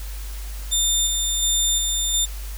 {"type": "tone with tremolo", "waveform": "20% pulse", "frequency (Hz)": 3600, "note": "A7", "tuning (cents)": 39, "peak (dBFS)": -12, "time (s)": [0.71, 2.26], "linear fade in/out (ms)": 20, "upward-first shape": "square", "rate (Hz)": 1.4, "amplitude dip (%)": 30, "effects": ["added 50 Hz sine -29 dBFS peak until 2.57 s", "white hiss -41 dBFS RMS until 2.57 s"]}